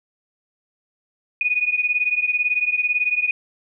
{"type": "beating tone pair", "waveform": "sine", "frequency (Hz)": [2465, 2483], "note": ["D#7", "D#7"], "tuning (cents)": [-17, -4], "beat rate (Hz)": 18, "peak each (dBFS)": [-20, -22], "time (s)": [1.41, 3.31], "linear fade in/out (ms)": 2, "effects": []}